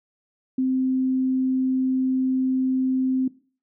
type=tone; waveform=sine; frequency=260 Hz; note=C4; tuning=11 cents flat; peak=-19 dBFS; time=0.58-3.28 s; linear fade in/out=5 ms; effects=noise-tail reverb RT60 0.4 s tail -19 dB re dry